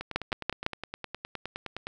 two click trains, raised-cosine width 0.3 ms, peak -19 / -10 dBFS, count 19 / 4, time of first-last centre 0.01-1.87 / 0.16-0.664 s, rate 9.68 / 5.95 Hz, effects none

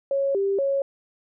sine tone with vibrato, 466.2 Hz, A#4, in tune, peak -20 dBFS, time 0.11-0.82 s, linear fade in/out 2 ms, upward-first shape square, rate 2.1 Hz, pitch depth 290 cents each way, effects none

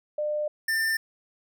sine / square tone pair in turn, 600 / 1792.8 Hz, D5 / A6, +37 / +32 cents, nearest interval octave + perfect fifth, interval 1895 cents, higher second, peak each -25 / -24 dBFS, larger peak second, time 0.18-0.48 / 0.68-0.97 s, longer first, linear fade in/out 5 ms, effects none

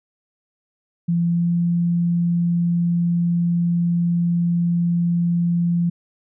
sine tone with pitch glide, 170.6 to 171.99 Hz, F3 to F3, -40 to -26 cents, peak -16 dBFS, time 1.08-5.9 s, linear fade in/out 10 ms, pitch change +14 cents, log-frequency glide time 1.27-1.5 s, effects none

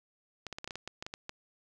clicks, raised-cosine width 0.2 ms, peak -22 dBFS, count 12, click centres 0.467 / 0.527 / 0.585 / 0.644 / 0.676 / 0.708 / 0.756 / 0.876 / 1.025 / 1.065 / 1.139 / 1.294 s, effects none

